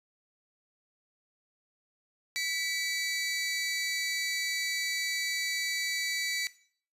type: tone pair together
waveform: 20% pulse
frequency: 1975.5 / 2283 Hz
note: B6 / D7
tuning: 0 / -50 cents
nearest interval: minor third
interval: 250 cents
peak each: -28 dBFS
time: 2.36-6.47 s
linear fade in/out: 0 ms
effects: noise-tail reverb RT60 0.5 s tail -17 dB re dry + resampled to 32000 Hz